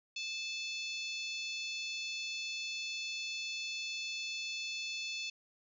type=harmonic tone with a mistuned harmonic; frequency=873 Hz; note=A5; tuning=14 cents flat; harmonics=3 / 4 / 5 / 6 / 7 / 8; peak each=-40 / -44 / -44 / -50 / -51 / -53 dBFS; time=0.16-5.3 s; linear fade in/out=5 ms; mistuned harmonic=8; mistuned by=-17 cents; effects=none